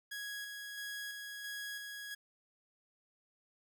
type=tone with tremolo; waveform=sawtooth; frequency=1661.2 Hz; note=G#6; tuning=in tune; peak=-37 dBFS; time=0.11-2.15 s; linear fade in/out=10 ms; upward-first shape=square; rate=1.5 Hz; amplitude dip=30%; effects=none